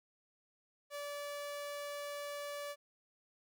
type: tone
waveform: sawtooth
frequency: 578 Hz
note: D5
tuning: 28 cents flat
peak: -37 dBFS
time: 0.9-2.76 s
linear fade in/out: 50 ms
effects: none